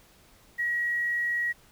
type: tone with quantisation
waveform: sine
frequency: 1908 Hz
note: A#6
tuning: 40 cents sharp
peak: -25 dBFS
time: 0.58-1.53 s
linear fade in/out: 20 ms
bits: 9
effects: pink hiss -58 dBFS RMS until 1.71 s